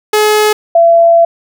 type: tone pair in turn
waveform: sawtooth / sine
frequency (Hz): 424.8 / 674.3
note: G#4 / E5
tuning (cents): +39 / +39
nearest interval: minor sixth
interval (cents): 800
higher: second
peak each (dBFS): -3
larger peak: neither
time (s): 0.13-0.53 / 0.75-1.25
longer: second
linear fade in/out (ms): 5
effects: none